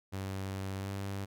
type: tone with pitch glide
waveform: sawtooth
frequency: 96.4 to 98.54 Hz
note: G2 to G2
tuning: -28 to +10 cents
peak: -32 dBFS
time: 0.12-1.26 s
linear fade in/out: 20 ms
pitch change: +38 cents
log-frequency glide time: 0.77-0.9 s
effects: none